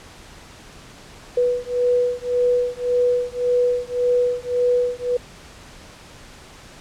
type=beating tone pair; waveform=sine; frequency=490.4 / 492.2 Hz; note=B4 / B4; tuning=-12 / -6 cents; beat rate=1.8 Hz; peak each=-20 dBFS; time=1.37-5.17 s; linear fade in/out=5 ms; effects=pink hiss -43 dBFS RMS until 6.8 s + low-pass 8000 Hz 12 dB/octave